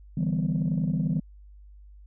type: chord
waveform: sine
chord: E minor seventh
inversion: third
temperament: equal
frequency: 146.83 / 164.81 / 196 / 246.9 Hz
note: D3 / E3 / G3 / B3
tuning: 0 / 0 / 0 / 0 cents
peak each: -29 / -25 / -28 / -31 dBFS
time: 0.17-1.2 s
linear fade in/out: 5 ms
effects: tanh soft clip ceiling -18 dBFS + added 50 Hz sine -46 dBFS peak until 2.06 s